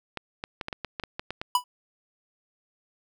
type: clicks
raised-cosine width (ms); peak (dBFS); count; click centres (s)
0.3; -16; 11; 0.173 / 0.439 / 0.612 / 0.684 / 0.728 / 0.847 / 0.998 / 1.037 / 1.195 / 1.306 / 1.415
type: tone with exponential decay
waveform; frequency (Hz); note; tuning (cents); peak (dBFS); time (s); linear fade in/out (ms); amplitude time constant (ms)
square; 987.8; B5; 0; -16; 1.55-1.64; 2; 19
effects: none